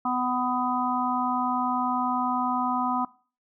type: harmonic tone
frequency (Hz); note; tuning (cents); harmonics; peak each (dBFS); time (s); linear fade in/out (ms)
250; B3; +21; 1 / 3 / 4 / 5; -29 / -29 / -29 / -29; 0.05-3.05; 5
effects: noise-tail reverb RT60 0.4 s tail -22 dB re dry